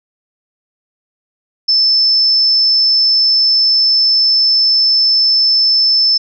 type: tone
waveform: sine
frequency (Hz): 5274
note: E8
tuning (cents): 0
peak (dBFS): -8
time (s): 1.68-6.18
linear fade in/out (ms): 10
effects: none